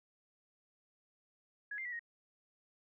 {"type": "tone with pitch steps", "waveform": "sine", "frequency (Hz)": [1675, 2097, 1952, 1873], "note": ["G#6", "C7", "B6", "A#6"], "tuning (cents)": [14, 3, -21, 8], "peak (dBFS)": -39, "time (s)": [1.71, 1.994], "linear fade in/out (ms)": 5, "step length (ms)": 71, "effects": []}